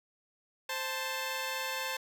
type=tone pair together; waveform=10% pulse; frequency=523.3 / 880.1 Hz; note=C5 / A5; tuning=0 / 0 cents; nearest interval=major sixth; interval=900 cents; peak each=-28 dBFS; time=0.69-1.97 s; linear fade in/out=5 ms; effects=none